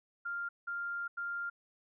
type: tone bursts at uneven times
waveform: sine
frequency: 1396.9 Hz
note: F6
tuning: in tune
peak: -35 dBFS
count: 3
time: 0.25-0.49 / 0.67-1.08 / 1.17-1.5 s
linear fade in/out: 10 ms
effects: none